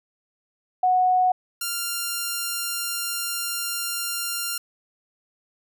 sine / 5% pulse tone pair in turn, 736 / 1392.2 Hz, F#5 / F6, -9 / -6 cents, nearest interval major seventh, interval 1103 cents, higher second, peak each -16 / -14 dBFS, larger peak second, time 0.83-1.32 / 1.61-4.58 s, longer second, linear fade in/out 5 ms, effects none

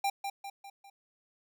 square tone with echo, 793 Hz, G5, 20 cents sharp, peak -28 dBFS, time 0.04-0.1 s, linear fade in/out 5 ms, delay 200 ms, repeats 4, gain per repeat -6 dB, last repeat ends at 0.9 s, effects none

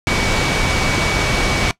sine tone in noise, 2267 Hz, C#7, 38 cents sharp, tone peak -23 dBFS, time 0.07-1.71 s, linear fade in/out 0 ms, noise pink, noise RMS -17 dBFS, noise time 0.07-1.71 s, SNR -9 dB, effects noise-tail reverb RT60 0.1 s tail -19 dB re dry + low-pass 6000 Hz 12 dB/octave

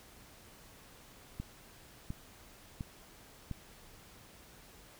click train, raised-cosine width 5 ms, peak -26 dBFS, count 4, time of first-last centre 1.4-3.513 s, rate 1.42 Hz, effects pink hiss -57 dBFS RMS until 4.99 s

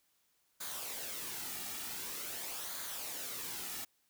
white noise with flanger, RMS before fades -42 dBFS, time 0.6-3.85 s, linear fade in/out 10 ms, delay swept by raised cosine 0.36 to 1.96 ms, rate 0.46 Hz, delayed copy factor -0.5, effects white hiss -75 dBFS RMS until 4.09 s

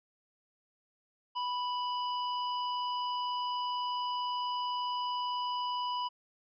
harmonic tone, 987.8 Hz, B5, in tune, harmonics 1 / 3 / 5, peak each -32 / -40 / -47 dBFS, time 1.35-6.09 s, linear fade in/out 20 ms, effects none

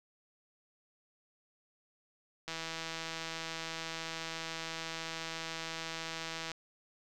click train, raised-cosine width 0.2 ms, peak -22 dBFS, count 659, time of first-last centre 2.48-6.517 s, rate 163 Hz, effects none

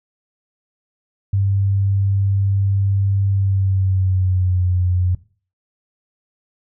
sine tone with pitch glide, 98.5 to 90.32 Hz, G2 to F#2, +9 to -41 cents, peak -14 dBFS, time 1.33-5.15 s, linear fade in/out 5 ms, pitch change -150 cents, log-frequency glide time 3.3-4.68 s, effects noise-tail reverb RT60 0.4 s tail -18 dB re dry

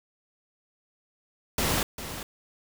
pink noise with echo, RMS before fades -26 dBFS, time 1.58-1.83 s, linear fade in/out 2 ms, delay 400 ms, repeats 1, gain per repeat -11 dB, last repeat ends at 2.23 s, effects none

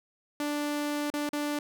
sawtooth tone with dropouts, 293.7 Hz, D4, in tune, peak -25 dBFS, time 0.4-1.59 s, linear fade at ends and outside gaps 2 ms, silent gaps 1.102-1.138 / 1.291-1.331 s, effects none

